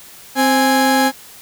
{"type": "tone pair together", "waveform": "30% pulse", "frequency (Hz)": [262.5, 829.5], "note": ["C4", "G#5"], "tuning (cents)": [6, -2], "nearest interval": "octave + minor sixth", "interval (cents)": 1992, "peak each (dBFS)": -12, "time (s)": [0.35, 1.12], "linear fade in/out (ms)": 50, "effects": ["white hiss -40 dBFS RMS until 1.41 s"]}